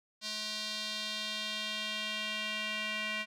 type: tone with band-pass filter sweep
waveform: square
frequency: 214 Hz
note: A3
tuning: 48 cents flat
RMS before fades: -37 dBFS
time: 0.21-3.26 s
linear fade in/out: 50 ms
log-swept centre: 4500 to 2500 Hz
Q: 2.6
effects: none